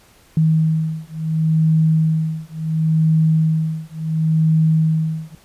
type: beating tone pair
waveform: sine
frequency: 158.6 / 159.31 Hz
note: D#3 / D#3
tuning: +33 / +41 cents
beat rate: 0.71 Hz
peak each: -17 / -17 dBFS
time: 0.37-5.35 s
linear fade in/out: 2 ms
effects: pink hiss -51 dBFS RMS until 5.44 s + resampled to 32000 Hz